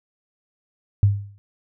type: tone with exponential decay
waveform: sine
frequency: 100.8 Hz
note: G2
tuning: 49 cents sharp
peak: -9 dBFS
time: 1.03-1.38 s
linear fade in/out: 0 ms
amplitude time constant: 74 ms
effects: none